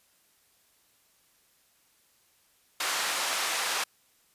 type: band-pass noise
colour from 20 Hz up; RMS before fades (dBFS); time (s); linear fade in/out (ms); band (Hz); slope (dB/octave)
pink; -30; 2.8-3.84; 5; 920 to 9700; 12
effects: white hiss -66 dBFS RMS until 4.34 s + resampled to 32000 Hz